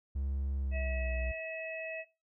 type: tone with pitch glide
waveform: triangle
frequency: 68.6 to 61.12 Hz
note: C#2 to B1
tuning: -17 to -17 cents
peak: -30 dBFS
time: 0.15-1.32 s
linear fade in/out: 10 ms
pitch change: -200 cents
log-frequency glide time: 0.57-1.12 s
type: harmonic tone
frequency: 645 Hz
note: E5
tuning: 38 cents flat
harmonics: 1 / 3 / 4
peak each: -40 / -46 / -42 dBFS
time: 0.71-2.05 s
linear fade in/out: 50 ms
effects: noise-tail reverb RT60 0.3 s tail -20 dB re dry